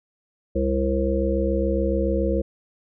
harmonic tone, 67.1 Hz, C2, 44 cents sharp, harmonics 1 / 3 / 5 / 7 / 8, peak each -24 / -27 / -26 / -27 / -26 dBFS, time 0.55-2.42 s, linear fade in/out 10 ms, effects none

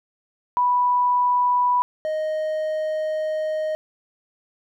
sine / triangle tone pair in turn, 985 / 622 Hz, B5 / D#5, -5 / -1 cents, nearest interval minor sixth, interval 796 cents, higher first, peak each -16 / -20 dBFS, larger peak first, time 0.57-1.82 / 2.05-3.75 s, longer second, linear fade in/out 0 ms, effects none

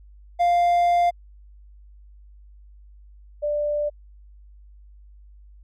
triangle / sine tone pair in turn, 698.5 / 590.6 Hz, F5 / D5, 0 / +10 cents, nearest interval minor third, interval 290 cents, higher first, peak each -14 / -21 dBFS, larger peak first, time 0.39-1.11 / 3.42-3.9 s, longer first, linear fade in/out 20 ms, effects added 50 Hz sine -45 dBFS peak until 5.63 s

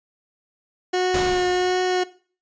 30% pulse tone with vibrato, 364.1 Hz, F#4, 28 cents flat, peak -16 dBFS, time 0.93-2.04 s, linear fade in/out 10 ms, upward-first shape triangle, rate 1.4 Hz, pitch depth 16 cents each way
pink noise with exponential decay, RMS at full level -24 dBFS, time 1.14-2.02 s, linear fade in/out 5 ms, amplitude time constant 190 ms
effects noise-tail reverb RT60 0.4 s tail -17 dB re dry + resampled to 16000 Hz

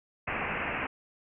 white low-pass noise, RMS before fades -33 dBFS, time 0.27-0.87 s, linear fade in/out 10 ms, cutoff 2700 Hz, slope 96 dB/octave, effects none

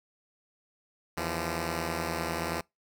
5% pulse tone pair together, 80.75 / 171.1 Hz, E2 / F3, -35 / -35 cents, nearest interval octave + minor second, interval 1300 cents, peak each -22 dBFS, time 1.17-2.61 s, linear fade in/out 5 ms, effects noise-tail reverb RT60 0.2 s tail -26 dB re dry

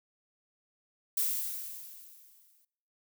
violet noise with exponential decay, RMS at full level -28 dBFS, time 1.17-2.65 s, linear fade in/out 5 ms, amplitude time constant 320 ms, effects noise-tail reverb RT60 0.8 s tail -23 dB re dry

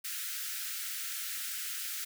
white high-pass noise, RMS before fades -38 dBFS, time 0.04-2.05 s, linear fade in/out 10 ms, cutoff 1300 Hz, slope 96 dB/octave, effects none

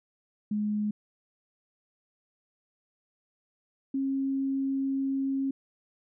sine tone pair in turn, 209.8 / 270.7 Hz, G#3 / C#4, +18 / -41 cents, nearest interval major third, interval 441 cents, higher second, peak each -26 dBFS, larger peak neither, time 0.51-0.91 / 3.94-5.51 s, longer second, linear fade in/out 5 ms, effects none

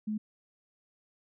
sine tone, 213.6 Hz, G#3, 49 cents sharp, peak -30 dBFS, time 0.07-0.18 s, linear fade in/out 10 ms, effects none

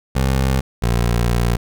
20% pulse tone pair in turn, 66 / 58.88 Hz, C2 / A#1, +16 / +18 cents, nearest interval major second, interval 198 cents, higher first, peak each -10 dBFS, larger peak neither, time 0.15-0.61 / 0.82-1.57 s, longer second, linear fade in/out 10 ms, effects none

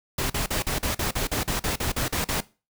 pink noise bursts, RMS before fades -26 dBFS, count 14, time 0.18-2.406 s, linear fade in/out 5 ms, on 120 ms, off 42 ms, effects noise-tail reverb RT60 0.3 s tail -19 dB re dry

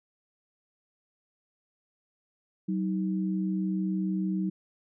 sine tone pair together, 189 / 315.6 Hz, F#3 / D#4, +37 / +25 cents, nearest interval major sixth, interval 888 cents, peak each -27 / -33 dBFS, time 2.68-4.5 s, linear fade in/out 10 ms, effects none

